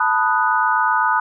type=chord; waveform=sine; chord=B dominant seventh; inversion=third; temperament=equal; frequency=880 / 987.8 / 1244.5 / 1480 Hz; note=A5 / B5 / D#6 / F#6; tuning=0 / 0 / 0 / 0 cents; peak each=-20 dBFS; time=0-1.2 s; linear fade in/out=5 ms; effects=none